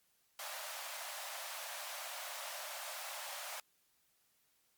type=high-pass noise; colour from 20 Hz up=pink; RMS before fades=-45 dBFS; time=0.39-3.6 s; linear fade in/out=2 ms; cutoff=560 Hz; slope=96 dB/octave; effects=white hiss -75 dBFS RMS until 4.77 s + Opus 48 kbps